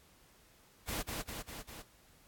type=noise with echo; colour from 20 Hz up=pink; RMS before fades=-37 dBFS; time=0.87-1.03 s; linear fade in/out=20 ms; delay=200 ms; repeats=4; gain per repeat=-3 dB; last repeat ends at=1.83 s; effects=pink hiss -64 dBFS RMS until 2.27 s + AAC 64 kbps